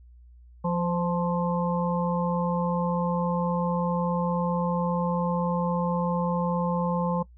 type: harmonic tone with a mistuned harmonic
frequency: 175.1 Hz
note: F3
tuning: 5 cents sharp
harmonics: 1 / 3 / 5 / 6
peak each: -25 / -30 / -32 / -33 dBFS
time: 0.64-7.23 s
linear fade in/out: 10 ms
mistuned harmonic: 3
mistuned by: -26 cents
effects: noise-tail reverb RT60 0.1 s tail -20 dB re dry + added 60 Hz sine -48 dBFS peak until 7.37 s